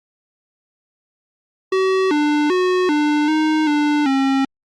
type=tone with pitch steps; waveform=square; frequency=379.1 / 297.2 / 366.2 / 298 / 310.7 / 296.1 / 269.8 Hz; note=F#4 / D4 / F#4 / D4 / D#4 / D4 / C#4; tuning=+42 / +21 / -18 / +25 / -2 / +14 / -47 cents; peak=-15 dBFS; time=1.72-4.45 s; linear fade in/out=5 ms; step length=390 ms; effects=low-pass 4000 Hz 12 dB/octave + Opus 48 kbps